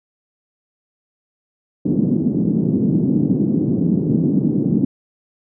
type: band-pass noise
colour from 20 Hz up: pink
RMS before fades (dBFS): -17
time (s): 1.85-4.85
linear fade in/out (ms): 5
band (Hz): 170 to 290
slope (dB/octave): 24
effects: none